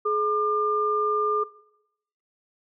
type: tone pair together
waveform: sine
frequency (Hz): 424 / 1200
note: G#4 / D6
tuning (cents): +36 / +37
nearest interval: octave + tritone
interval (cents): 1801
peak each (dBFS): -24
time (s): 0.05-1.44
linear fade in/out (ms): 10
effects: noise-tail reverb RT60 0.8 s tail -19 dB re dry